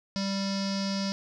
square tone with low-pass filter, 196 Hz, G3, in tune, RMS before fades -30 dBFS, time 0.16-1.12 s, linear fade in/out 0 ms, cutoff 5100 Hz, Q 8.5, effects none

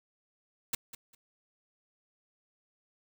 white noise with echo, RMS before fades -30 dBFS, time 0.73-0.75 s, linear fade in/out 5 ms, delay 200 ms, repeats 2, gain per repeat -14 dB, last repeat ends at 1.15 s, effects none

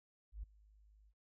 sine tone with ADSR envelope, 51.91 Hz, G#1, in tune, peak -40 dBFS, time 0.32-1.14 s, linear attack 110 ms, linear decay 11 ms, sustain -23 dB, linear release 62 ms, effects none

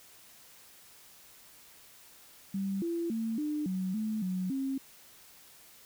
sine tone with pitch steps, 195.2 / 338.3 / 225 / 300.3 / 186.9 / 217 / 184.7 / 269 Hz, G3 / E4 / A3 / D4 / F#3 / A3 / F#3 / C4, -7 / +45 / +39 / +39 / +18 / -24 / -3 / +48 cents, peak -30 dBFS, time 2.54-4.78 s, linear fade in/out 5 ms, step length 280 ms, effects white hiss -56 dBFS RMS until 5.85 s

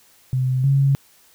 sine tone pair in turn, 129 / 137.76 Hz, C3 / C#3, -24 / -10 cents, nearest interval minor second, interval 114 cents, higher second, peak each -17 / -13 dBFS, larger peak second, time 0.33-0.64 / 0.64-0.95 s, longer neither, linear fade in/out 0 ms, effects white hiss -54 dBFS RMS until 1.34 s

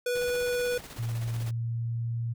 square tone with vibrato, 490 Hz, B4, 14 cents flat, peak -27 dBFS, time 0.06-0.78 s, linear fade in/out 5 ms, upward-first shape triangle, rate 19 Hz, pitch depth 11 cents each way
pink noise with tremolo, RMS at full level -43 dBFS, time 0.15-1.51 s, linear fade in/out 5 ms, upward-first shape square, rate 16 Hz, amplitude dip 45%
sine tone with pitch glide, 115.8 to 116.67 Hz, A#2 to A#2, -11 to +2 cents, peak -28 dBFS, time 0.98-2.34 s, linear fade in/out 20 ms, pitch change +13 cents, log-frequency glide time 1.48-2.21 s
effects none

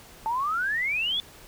sine exponential sweep, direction up, 871 to 3520 Hz, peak -24 dBFS, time 0.26-1.2 s, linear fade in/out 0 ms, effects pink hiss -49 dBFS RMS until 1.47 s

